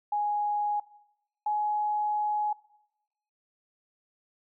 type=tone pair in turn; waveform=sine; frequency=830.6 / 840.3 Hz; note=G#5 / G#5; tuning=0 / +20 cents; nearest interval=unison; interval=20 cents; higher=second; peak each=-25 dBFS; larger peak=neither; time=0.12-0.8 / 1.46-2.53 s; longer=second; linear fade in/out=5 ms; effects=noise-tail reverb RT60 0.9 s tail -21 dB re dry